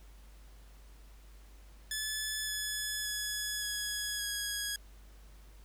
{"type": "tone with pitch steps", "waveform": "10% pulse", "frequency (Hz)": [1727, 1710.1, 1693.4, 1676.9, 1660.5], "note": ["A6", "A6", "G#6", "G#6", "G#6"], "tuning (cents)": [-33, -50, 33, 16, -1], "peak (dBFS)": -25, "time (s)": [1.91, 4.76], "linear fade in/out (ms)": 2, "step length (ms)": 570, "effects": ["added 50 Hz sine -52 dBFS peak until 5.64 s", "pink hiss -63 dBFS RMS until 5.64 s"]}